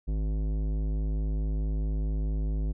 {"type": "tone with tanh clipping", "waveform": "sine", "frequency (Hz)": 52.3, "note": "G#1", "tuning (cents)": 13, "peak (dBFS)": -28, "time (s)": [0.07, 2.73], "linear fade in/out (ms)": 20, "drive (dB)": 15, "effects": []}